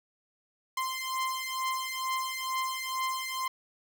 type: beating tone pair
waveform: sawtooth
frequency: 1042 / 1044.2 Hz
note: C6 / C6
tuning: -7 / -4 cents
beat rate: 2.2 Hz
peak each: -30 dBFS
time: 0.77-3.48 s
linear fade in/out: 5 ms
effects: none